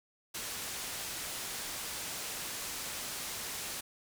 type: low-pass noise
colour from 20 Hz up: white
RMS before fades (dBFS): -40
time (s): 0.34-3.81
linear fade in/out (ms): 10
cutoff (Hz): 11000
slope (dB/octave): 12
effects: none